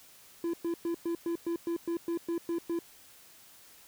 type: tone bursts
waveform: triangle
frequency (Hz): 338.2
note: E4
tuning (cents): +44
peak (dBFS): -27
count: 12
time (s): 0.44-2.79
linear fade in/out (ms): 2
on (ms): 95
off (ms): 110
effects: white hiss -56 dBFS RMS until 3.87 s